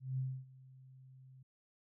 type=tone with ADSR envelope; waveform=sine; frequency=130.81 Hz; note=C3; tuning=in tune; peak=-33 dBFS; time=0-1.43 s; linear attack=180 ms; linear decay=270 ms; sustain=-22 dB; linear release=7 ms; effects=none